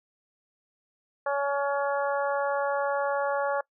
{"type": "harmonic tone", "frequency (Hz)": 281.5, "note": "C#4", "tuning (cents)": 27, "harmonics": [2, 3, 4, 5, 6], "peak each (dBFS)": [-27, -31, -33, -35, -37], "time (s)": [1.26, 3.61], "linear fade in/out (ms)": 5, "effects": ["noise-tail reverb RT60 0.1 s tail -23 dB re dry"]}